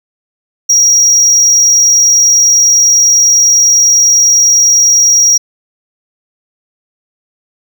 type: tone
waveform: triangle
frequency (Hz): 5690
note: F8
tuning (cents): +31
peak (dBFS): -3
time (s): 0.69-5.38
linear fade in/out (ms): 10
effects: none